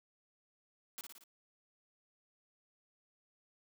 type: noise with echo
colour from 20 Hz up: white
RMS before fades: -45 dBFS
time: 0.98-1.01 s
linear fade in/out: 0 ms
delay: 57 ms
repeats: 4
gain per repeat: -4 dB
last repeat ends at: 1.238 s
effects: high-pass 200 Hz 12 dB/octave